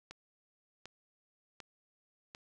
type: click train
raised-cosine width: 0.2 ms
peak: -29 dBFS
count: 4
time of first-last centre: 0.11-2.349 s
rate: 1.34 Hz
effects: none